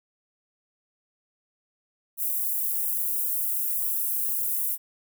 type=high-pass noise; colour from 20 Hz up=white; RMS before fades=-27 dBFS; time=2.17-4.78 s; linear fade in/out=50 ms; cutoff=11000 Hz; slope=24 dB/octave; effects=none